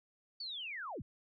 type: linear sweep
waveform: sine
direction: down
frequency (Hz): 4600 to 53.2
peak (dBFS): -40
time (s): 0.4-1.02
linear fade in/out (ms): 5
effects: none